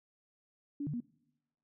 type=tone with pitch steps; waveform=sine; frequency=286.5 / 148.1 / 239.7 Hz; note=D4 / D3 / A#3; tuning=-43 / +15 / +48 cents; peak=-34 dBFS; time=0.8-1.004 s; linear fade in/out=5 ms; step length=68 ms; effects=noise-tail reverb RT60 1.0 s tail -25 dB re dry